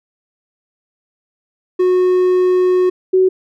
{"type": "tone pair in turn", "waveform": ["triangle", "sine"], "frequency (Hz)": [365.6, 374.1], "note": ["F#4", "F#4"], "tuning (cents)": [-21, 19], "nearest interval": "unison", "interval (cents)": 40, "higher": "second", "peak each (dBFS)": -8, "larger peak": "neither", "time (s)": [[1.79, 2.9], [3.13, 3.29]], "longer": "first", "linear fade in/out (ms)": 10, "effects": []}